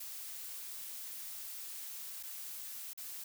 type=noise with dropouts; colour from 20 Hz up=blue; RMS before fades=-45 dBFS; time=0-3.24 s; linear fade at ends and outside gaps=5 ms; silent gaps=2.229-2.233 / 2.934-2.975 s; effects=none